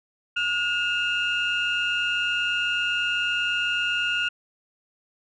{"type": "tone cluster", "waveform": "sine", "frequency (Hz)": [1439, 2617, 2807], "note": ["F#6", "E7", "F7"], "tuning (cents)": [-49, -13, 8], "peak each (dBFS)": [-24, -29, -25], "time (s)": [0.36, 4.29], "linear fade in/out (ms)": 10, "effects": ["tanh soft clip ceiling -17 dBFS"]}